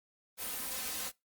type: noise with comb filter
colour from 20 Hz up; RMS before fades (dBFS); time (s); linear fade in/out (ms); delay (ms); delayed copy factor
white; -38; 0.37-1.12; 50; 3.9; +0.85
effects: noise-tail reverb RT60 0.2 s tail -22 dB re dry + Opus 32 kbps